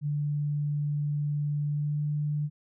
sine tone with pitch glide, 146.83 to 148.45 Hz, D3 to D3, 0 to +19 cents, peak -26 dBFS, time 0.01-2.5 s, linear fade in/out 50 ms, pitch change +19 cents, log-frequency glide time 1.68-2.02 s, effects none

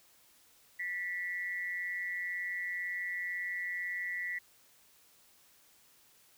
sine tone with amplitude modulation, 1958 Hz, B6, 15 cents flat, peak -31 dBFS, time 0.79-4.39 s, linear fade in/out 10 ms, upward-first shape sine, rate 182 Hz, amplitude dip 70%, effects white hiss -64 dBFS RMS until 6.37 s

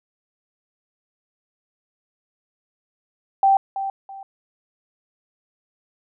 sine tone with echo, 781 Hz, G5, 7 cents flat, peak -12 dBFS, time 3.43-3.57 s, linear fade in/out 2 ms, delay 330 ms, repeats 2, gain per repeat -11 dB, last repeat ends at 4.23 s, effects none

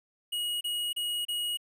square tone bursts, 2896 Hz, F#7, 38 cents flat, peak -30 dBFS, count 4, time 0.32-1.573 s, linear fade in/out 10 ms, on 290 ms, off 31 ms, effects 11-bit

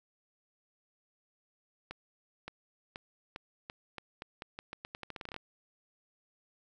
accelerating click train, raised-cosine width 0.3 ms, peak -25 dBFS, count 21, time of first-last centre 1.91-5.364 s, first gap 570 ms, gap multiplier 0.84, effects none

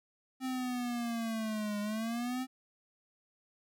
square linear two-way sweep, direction down then up, 261.6 to 205.4 to 261.6 Hz, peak -34 dBFS, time 0.4-2.47 s, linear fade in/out 50 ms, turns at 1.8 s, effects none

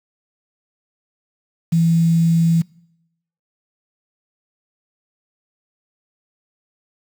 sine tone with quantisation, 166 Hz, E3, 12 cents sharp, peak -12 dBFS, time 1.72-2.62 s, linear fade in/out 10 ms, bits 6, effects noise-tail reverb RT60 0.8 s tail -24 dB re dry

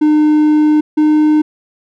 triangle tone pair in turn, 303.5 / 305 Hz, D#4 / D#4, -43 / -34 cents, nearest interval unison, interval 9 cents, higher second, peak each -5 dBFS, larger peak neither, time 0.01-0.81 / 0.97-1.42 s, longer first, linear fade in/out 10 ms, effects none

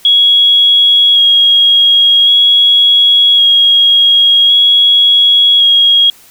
sine tone with vibrato, 3307 Hz, G#7, 8 cents flat, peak -4 dBFS, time 0.05-6.1 s, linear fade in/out 2 ms, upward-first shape square, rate 0.45 Hz, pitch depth 12 cents each way, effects white hiss -41 dBFS RMS until 6.3 s

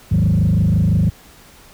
sine tone with frequency modulation, 133.5 Hz, C3, 35 cents sharp, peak -10 dBFS, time 0.11-1.1 s, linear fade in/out 10 ms, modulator 25.9 Hz, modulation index 2.3, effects tanh soft clip ceiling -9 dBFS + pink hiss -45 dBFS RMS until 1.73 s

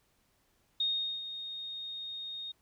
sine tone with ADSR envelope, 3708 Hz, A#7, 10 cents flat, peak -27 dBFS, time 0.8-2.52 s, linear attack 5 ms, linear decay 410 ms, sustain -11 dB, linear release 8 ms, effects pink hiss -72 dBFS RMS until 2.61 s

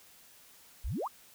sine exponential sweep, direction up, 40.02 to 1318.5 Hz, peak -32 dBFS, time 0.84-1.08 s, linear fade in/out 10 ms, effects white hiss -58 dBFS RMS until 1.34 s

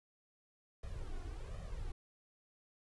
brown noise with flanger, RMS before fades -43 dBFS, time 0.83-1.92 s, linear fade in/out 5 ms, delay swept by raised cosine 1.6 to 2.8 ms, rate 1.3 Hz, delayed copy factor +0.8, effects resampled to 24000 Hz

